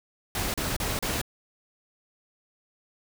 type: noise bursts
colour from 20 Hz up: pink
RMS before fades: -29 dBFS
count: 4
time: 0.35-1.215 s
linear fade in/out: 2 ms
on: 190 ms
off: 35 ms
effects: none